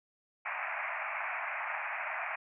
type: band-pass noise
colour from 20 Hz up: white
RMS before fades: -37 dBFS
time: 0.45-2.36 s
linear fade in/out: 10 ms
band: 620 to 2500 Hz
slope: 96 dB/octave
effects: none